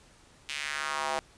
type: tone with high-pass filter sweep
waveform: square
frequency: 72.9 Hz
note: D2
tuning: 12 cents flat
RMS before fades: -33 dBFS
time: 0.49-1.19 s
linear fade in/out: 0 ms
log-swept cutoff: 2700 to 690 Hz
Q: 2.1
effects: pink hiss -58 dBFS RMS until 1.37 s + resampled to 22050 Hz